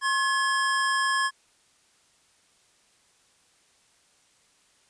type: tone pair together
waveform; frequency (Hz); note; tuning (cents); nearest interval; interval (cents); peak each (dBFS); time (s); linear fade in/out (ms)
square; 1072.4 / 1700; C6 / G#6; +42 / +40; minor sixth; 798; -26; 0.01-1.31; 50
effects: white hiss -63 dBFS RMS until 4.89 s + resampled to 22050 Hz